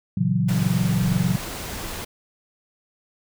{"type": "chord", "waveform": "sine", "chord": "F# dominant seventh", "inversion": "first", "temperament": "equal", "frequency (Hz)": [116.54, 138.59, 164.81, 185], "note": ["A#2", "C#3", "E3", "F#3"], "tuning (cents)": [0, 0, 0, 0], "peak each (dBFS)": [-25, -25, -24, -22], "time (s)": [0.17, 1.36], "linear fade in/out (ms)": 5}
{"type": "noise", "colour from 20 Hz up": "pink", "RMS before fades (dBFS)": -32, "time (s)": [0.48, 2.05], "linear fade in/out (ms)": 10}
{"effects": []}